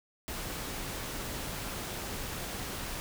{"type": "noise", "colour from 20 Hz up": "pink", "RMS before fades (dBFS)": -38, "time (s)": [0.28, 3], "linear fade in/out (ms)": 0, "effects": []}